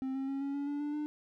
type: tone with pitch steps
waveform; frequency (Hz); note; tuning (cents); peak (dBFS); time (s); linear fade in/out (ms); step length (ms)
triangle; 263.8 / 268.6 / 273.4 / 278.4 / 283.4 / 288.5 / 293.7 / 299; C4 / C4 / C#4 / C#4 / C#4 / D4 / D4 / D4; +14 / +46 / -24 / +8 / +38 / -31 / 0 / +31; -31; 0.02-1.06; 0; 130
effects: none